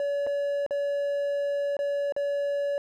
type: tone with dropouts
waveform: triangle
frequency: 569 Hz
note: C#5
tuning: 45 cents sharp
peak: -23 dBFS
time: 0-2.78 s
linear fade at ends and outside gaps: 1 ms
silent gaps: 0.266-0.27 / 0.664-0.708 / 1.768-1.79 / 2.123-2.164 s
effects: none